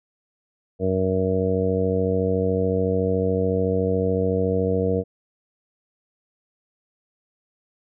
harmonic tone, 93.8 Hz, F#2, 24 cents sharp, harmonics 1 / 2 / 3 / 4 / 5 / 6 / 7, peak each -26 / -26 / -29 / -32 / -22 / -33 / -31 dBFS, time 0.79-5.04 s, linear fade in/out 50 ms, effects none

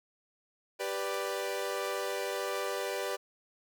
sawtooth chord, G major, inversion none, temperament equal, 392 / 493.9 / 587.3 Hz, G4 / B4 / D5, 0 / 0 / 0 cents, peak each -33 dBFS, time 0.79-3.17 s, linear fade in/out 20 ms, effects none

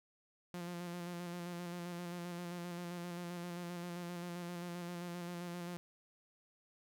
sawtooth tone with vibrato, 174.61 Hz, F3, in tune, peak -38 dBFS, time 0.54-5.77 s, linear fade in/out 0 ms, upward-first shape square, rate 7.6 Hz, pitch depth 24 cents each way, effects none

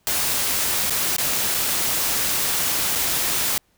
white noise with dropouts, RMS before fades -22 dBFS, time 0.07-3.58 s, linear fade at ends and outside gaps 0 ms, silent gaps 0.898-0.906 / 1.165-1.183 / 1.542-1.546 / 2.952-2.957 s, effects pink hiss -64 dBFS RMS until 3.77 s

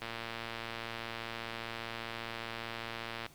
click train, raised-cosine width 0.3 ms, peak -23 dBFS, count 374, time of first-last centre 0.02-3.263 s, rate 115 Hz, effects pink hiss -59 dBFS RMS until 3.34 s

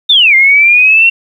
sine linear two-way sweep, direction down then up, 3682 to 2093 to 2745 Hz, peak -3 dBFS, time 0.09-1.1 s, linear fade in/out 10 ms, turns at 0.35 s, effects 7-bit

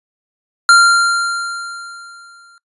square tone with exponential decay, 1387 Hz, F6, 12 cents flat, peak -4 dBFS, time 0.69-2.58 s, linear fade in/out 1 ms, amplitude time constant 410 ms, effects noise-tail reverb RT60 0.1 s tail -22 dB re dry + resampled to 24000 Hz

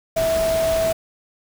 sine tone in noise, 652 Hz, E5, 19 cents flat, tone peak -17 dBFS, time 0.16-0.93 s, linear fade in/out 10 ms, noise pink, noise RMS -28 dBFS, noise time 0.16-0.93 s, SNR +8 dB, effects none

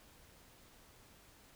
silence, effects pink hiss -62 dBFS RMS until 1.55 s

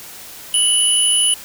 sine tone pair together, 2960 / 9956 Hz, F#7 / D#9, 0 / 0 cents, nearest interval octave + major sixth, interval 2100 cents, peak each -15 dBFS, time 0.54-1.34 s, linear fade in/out 2 ms, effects white hiss -36 dBFS RMS until 1.44 s

